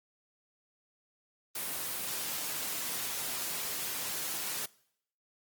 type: high-pass noise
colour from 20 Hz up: white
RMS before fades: -36 dBFS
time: 1.55-4.66 s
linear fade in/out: 5 ms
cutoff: 110 Hz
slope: 12 dB/octave
effects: noise-tail reverb RT60 0.7 s tail -23 dB re dry + Opus 24 kbps